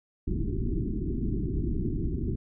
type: low-pass noise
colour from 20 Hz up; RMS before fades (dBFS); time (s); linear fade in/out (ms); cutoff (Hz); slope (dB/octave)
pink; -29; 0.27-2.36; 10; 390; 96
effects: none